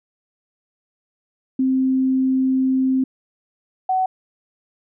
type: tone pair in turn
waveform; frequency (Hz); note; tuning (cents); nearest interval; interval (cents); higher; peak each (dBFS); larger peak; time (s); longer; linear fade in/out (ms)
sine; 261.9 / 750.2; C4 / F#5; +2 / +24; octave + tritone; 1822; second; -15 / -16; first; 1.59-3.04 / 3.89-4.06; first; 5
effects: none